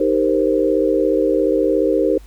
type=chord; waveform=sine; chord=C minor seventh; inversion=first; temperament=equal; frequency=311.1 / 392 / 466.2 / 523.3 Hz; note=Eb4 / G4 / Bb4 / C5; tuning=0 / 0 / 0 / 0 cents; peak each=-19 dBFS; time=0-2.18 s; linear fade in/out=5 ms; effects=added 50 Hz sine -38 dBFS peak until 2.26 s + pink hiss -51 dBFS RMS until 2.26 s